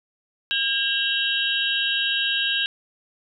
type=tone cluster; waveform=sine; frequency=1615 / 2739 / 2975 / 3233 / 3793 Hz; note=G#6 / F7 / F#7 / G#7 / A#7; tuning=-49 / -34 / +9 / -47 / +29 cents; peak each=-27 dBFS; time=0.51-2.66 s; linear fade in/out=0 ms; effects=none